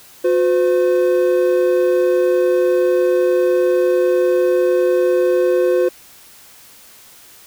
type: tone pair together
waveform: triangle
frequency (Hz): 360.6 / 510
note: F#4 / C5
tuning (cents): -45 / -44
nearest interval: tritone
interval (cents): 601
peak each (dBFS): -13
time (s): 0.24-5.89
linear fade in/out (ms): 10
effects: white hiss -44 dBFS RMS until 7.46 s